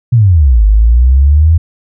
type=exponential two-way sweep; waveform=sine; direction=down then up; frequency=126.6 to 50 to 84.3 Hz; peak=-3 dBFS; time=0.12-1.58 s; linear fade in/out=10 ms; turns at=0.65 s; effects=none